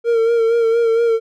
triangle tone with vibrato, 460 Hz, A#4, 23 cents flat, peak -10 dBFS, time 0.04-1.2 s, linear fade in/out 50 ms, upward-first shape sine, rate 4.3 Hz, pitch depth 38 cents each way, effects none

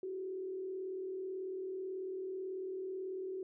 sine tone with frequency modulation, 377.3 Hz, F#4, 34 cents sharp, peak -38 dBFS, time 0.03-3.43 s, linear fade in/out 2 ms, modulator 38.2 Hz, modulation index 0.48, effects none

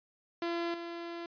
sawtooth tone with level steps, 340.4 Hz, F4, 44 cents flat, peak -28 / -35 dBFS, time 0.42-1.26 s, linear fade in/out 2 ms, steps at 0.74 s, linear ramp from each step 2 ms, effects resampled to 11025 Hz

